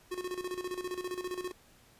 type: tone with tremolo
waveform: square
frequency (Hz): 363.4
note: F#4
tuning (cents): -31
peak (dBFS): -34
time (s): 0.11-1.52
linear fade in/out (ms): 10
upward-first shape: square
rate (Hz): 15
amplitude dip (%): 70
effects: pink hiss -61 dBFS RMS until 1.99 s + resampled to 32000 Hz